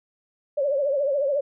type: tone with vibrato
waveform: sine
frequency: 562 Hz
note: C#5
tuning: 24 cents sharp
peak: -20 dBFS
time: 0.57-1.41 s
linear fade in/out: 10 ms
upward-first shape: triangle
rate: 14 Hz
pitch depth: 120 cents each way
effects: none